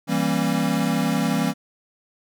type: chord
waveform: square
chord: E diminished seventh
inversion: none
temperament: equal with one note detuned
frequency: 164.81 / 196 / 233.1 / 270.7 Hz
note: E3 / G3 / Bb3 / Db4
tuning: 0 / 0 / 0 / -41 cents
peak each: -26 dBFS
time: 0.07-1.54 s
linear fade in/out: 50 ms
effects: none